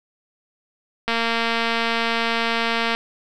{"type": "click train", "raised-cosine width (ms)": 0.3, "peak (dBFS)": -6, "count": 431, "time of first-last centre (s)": [1.08, 2.95], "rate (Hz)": 230, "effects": []}